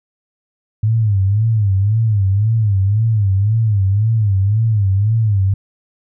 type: tone with vibrato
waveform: sine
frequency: 104.3 Hz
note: G#2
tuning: 8 cents sharp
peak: -11 dBFS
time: 0.83-5.54 s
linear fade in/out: 5 ms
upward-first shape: sine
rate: 1.9 Hz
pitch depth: 150 cents each way
effects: none